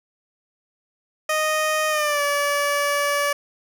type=tone with pitch glide; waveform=15% pulse; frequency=620 to 575.1 Hz; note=D#5 to D5; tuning=-6 to -36 cents; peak=-13 dBFS; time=1.29-3.33 s; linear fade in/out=5 ms; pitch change=-130 cents; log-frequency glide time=1.89-2.22 s; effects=none